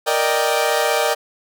sawtooth chord, Eb major seventh, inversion second, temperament equal, 466.2 / 587.3 / 622.3 / 784 Hz, Bb4 / D5 / Eb5 / G5, 0 / 0 / 0 / 0 cents, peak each -18 dBFS, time 0.06-1.15 s, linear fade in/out 20 ms, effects none

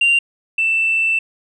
sine tone pair in turn, 2774 / 2664 Hz, F7 / E7, -12 / +18 cents, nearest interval minor second, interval 70 cents, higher first, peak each -9 / -13 dBFS, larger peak first, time 0.01-0.19 / 0.58-1.19 s, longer second, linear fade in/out 5 ms, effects tanh soft clip ceiling -9 dBFS

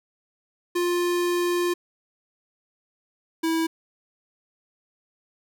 square tone pair in turn, 351.2 / 326 Hz, F4 / E4, +10 / -19 cents, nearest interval minor second, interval 129 cents, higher first, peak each -22 dBFS, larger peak neither, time 0.75-1.74 / 3.43-3.67 s, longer first, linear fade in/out 10 ms, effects none

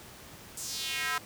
square tone with high-pass filter sweep, 145.4 Hz, D3, 17 cents flat, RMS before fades -34 dBFS, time 0.57-1.18 s, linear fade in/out 2 ms, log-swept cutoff 8100 to 1200 Hz, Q 2.2, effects pink hiss -49 dBFS RMS until 1.25 s + high-pass 60 Hz 12 dB/octave

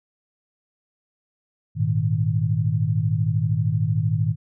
sine chord, Ab suspended second, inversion none, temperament just, 103.83 / 116.8 / 155.74 Hz, Ab2 / Bb2 / Eb3, 0 / +4 / +2 cents, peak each -23 dBFS, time 1.75-4.36 s, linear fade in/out 50 ms, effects none

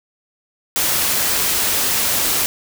white noise, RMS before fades -18 dBFS, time 0.76-2.46 s, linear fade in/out 0 ms, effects none

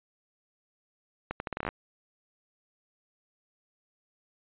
accelerating click train, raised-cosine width 0.5 ms, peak -17 dBFS, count 11, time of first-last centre 1.31-1.689 s, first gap 91 ms, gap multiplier 0.78, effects resampled to 8000 Hz

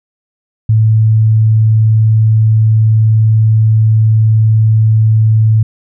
sine tone, 109.9 Hz, A2, 2 cents flat, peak -5 dBFS, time 0.69-5.63 s, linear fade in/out 5 ms, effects none

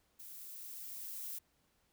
violet noise with level ramp, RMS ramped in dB -51 to -43 dBFS, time 0.19-1.39 s, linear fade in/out 10 ms, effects pink hiss -75 dBFS RMS until 1.92 s

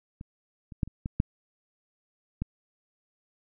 clicks, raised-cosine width 5 ms, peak -28 / -30 / -13 / -29 / -19 / -10 / -17 dBFS, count 7, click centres 0.211 / 0.722 / 0.832 / 0.876 / 1.059 / 1.201 / 2.42 s, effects none

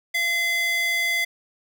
square tone with high-pass filter, 684 Hz, F5, 36 cents flat, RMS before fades -23 dBFS, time 0.14-1.25 s, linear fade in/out 10 ms, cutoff 2100 Hz, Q 2.6, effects none

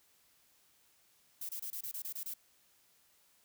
violet noise bursts, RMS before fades -41 dBFS, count 9, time 1.41-2.339 s, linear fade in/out 5 ms, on 81 ms, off 25 ms, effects white hiss -69 dBFS RMS until 3.44 s

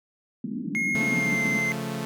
white band-pass noise, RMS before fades -31 dBFS, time 0.44-1.58 s, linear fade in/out 5 ms, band 170 to 280 Hz, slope 48 dB/octave
triangle tone with pitch glide, 2151 to 2077 Hz, C7 to C7, +47 to -13 cents, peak -22 dBFS, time 0.75-1.72 s, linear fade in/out 0 ms, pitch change -60 cents, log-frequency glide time 1.04-1.45 s
sawtooth chord, Db augmented, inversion none, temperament equal, 138.59 / 174.61 / 220 Hz, Db3 / F3 / A3, 0 / 0 / 0 cents, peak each -30 / -31 / -28 dBFS, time 0.95-2.05 s, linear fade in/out 0 ms
effects none

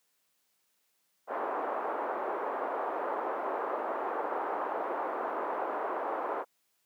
white band-pass noise, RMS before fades -34 dBFS, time 1.27-6.45 s, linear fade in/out 50 ms, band 360 to 1100 Hz, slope 24 dB/octave, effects white hiss -75 dBFS RMS until 6.85 s + high-pass 150 Hz 12 dB/octave

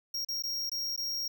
square tone with dropouts, 5588 Hz, F8, in tune, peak -32 dBFS, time 0.14-1.28 s, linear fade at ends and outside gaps 5 ms, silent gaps 0.248-0.286 / 0.424-0.436 / 0.696-0.716 / 0.963-0.976 s, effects 12-bit

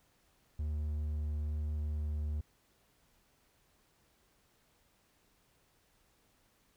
triangle tone with vibrato, 75.2 Hz, D2, 42 cents sharp, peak -31 dBFS, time 0.59-2.41 s, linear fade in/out 5 ms, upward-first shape sine, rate 1.1 Hz, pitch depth 8 cents each way, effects pink hiss -71 dBFS RMS until 6.76 s

